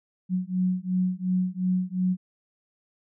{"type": "beating tone pair", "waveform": "sine", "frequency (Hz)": [182.2, 185], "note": ["F#3", "F#3"], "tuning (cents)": [-26, 0], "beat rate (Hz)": 2.8, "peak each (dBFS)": -26, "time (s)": [0.29, 2.17], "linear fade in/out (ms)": 50, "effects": []}